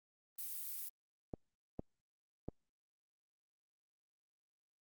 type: noise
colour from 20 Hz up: violet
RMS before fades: -44 dBFS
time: 0.38-0.89 s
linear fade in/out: 10 ms
type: clicks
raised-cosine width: 2 ms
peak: -28 dBFS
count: 3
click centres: 1.338 / 1.794 / 2.486 s
effects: Opus 32 kbps